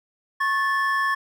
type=tone pair together; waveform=triangle; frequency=1095 / 1748.8 Hz; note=C#6 / A6; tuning=-22 / -11 cents; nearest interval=minor sixth; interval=811 cents; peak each=-21 dBFS; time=0.4-1.15 s; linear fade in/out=10 ms; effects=none